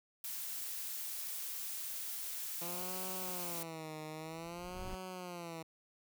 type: noise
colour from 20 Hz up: blue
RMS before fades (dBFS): -42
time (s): 0.24-3.63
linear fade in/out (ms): 2
type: tone with vibrato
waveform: 10% pulse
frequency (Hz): 170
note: F3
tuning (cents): -46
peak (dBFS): -35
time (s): 2.61-5.63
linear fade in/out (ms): 10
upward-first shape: sine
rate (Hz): 0.53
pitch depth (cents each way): 160
type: noise with exponential growth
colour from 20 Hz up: brown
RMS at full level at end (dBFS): -41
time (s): 4.16-4.95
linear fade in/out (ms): 0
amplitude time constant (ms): 170
effects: none